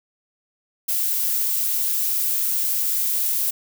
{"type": "noise", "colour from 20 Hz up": "violet", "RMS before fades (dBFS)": -22, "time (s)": [0.88, 3.51], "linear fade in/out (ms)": 10, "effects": []}